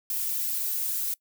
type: noise with flanger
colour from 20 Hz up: violet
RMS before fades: -29 dBFS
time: 0.1-1.14 s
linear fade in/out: 2 ms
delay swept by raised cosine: 1.8 to 4.1 ms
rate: 2.8 Hz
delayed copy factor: +0.95
effects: noise-tail reverb RT60 0.1 s tail -23 dB re dry